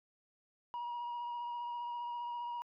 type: tone with vibrato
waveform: sine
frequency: 957 Hz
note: A#5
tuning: 45 cents sharp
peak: -35 dBFS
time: 0.74-2.62 s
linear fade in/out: 0 ms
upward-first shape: sine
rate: 15 Hz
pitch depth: 16 cents each way
effects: tanh soft clip ceiling -37 dBFS